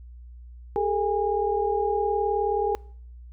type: tone cluster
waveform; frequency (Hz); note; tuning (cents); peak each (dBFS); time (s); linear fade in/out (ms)
sine; 404.4 / 443.6 / 816; G#4 / A4 / G#5; -46 / +14 / -31; -26; 0.76-2.75; 0
effects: noise-tail reverb RT60 0.6 s tail -25 dB re dry + added 60 Hz sine -41 dBFS peak until 3.32 s